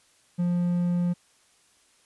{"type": "tone", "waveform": "triangle", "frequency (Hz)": 175.6, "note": "F3", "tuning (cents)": 10, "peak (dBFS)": -20, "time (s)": [0.38, 1.14], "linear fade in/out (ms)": 20, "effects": ["white hiss -62 dBFS RMS until 2.05 s", "resampled to 24000 Hz"]}